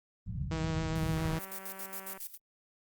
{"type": "low-pass noise", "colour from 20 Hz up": "white", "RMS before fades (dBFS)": -37, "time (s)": [0.26, 1.37], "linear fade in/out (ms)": 10, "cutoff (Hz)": 180, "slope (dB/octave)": 48}
{"type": "tone with vibrato", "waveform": "sawtooth", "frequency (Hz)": 160.2, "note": "E3", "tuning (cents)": -49, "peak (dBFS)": -28, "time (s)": [0.51, 1.39], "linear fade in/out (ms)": 5, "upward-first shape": "sine", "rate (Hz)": 7.3, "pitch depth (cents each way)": 16}
{"type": "click train", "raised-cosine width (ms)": 0.5, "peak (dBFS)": -33, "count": 194, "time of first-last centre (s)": [1.17, 2.175], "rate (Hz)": 192}
{"type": "noise with tremolo", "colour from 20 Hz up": "violet", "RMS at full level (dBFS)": -40, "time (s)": [1.38, 2.38], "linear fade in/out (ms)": 50, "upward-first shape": "square", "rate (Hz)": 7.3, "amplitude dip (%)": 80}
{"effects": ["Opus 24 kbps"]}